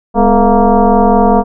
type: tone with frequency modulation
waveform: sine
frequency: 250.4 Hz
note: B3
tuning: 24 cents sharp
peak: -5 dBFS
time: 0.14-1.44 s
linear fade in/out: 50 ms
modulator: 228 Hz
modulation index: 3.1
effects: none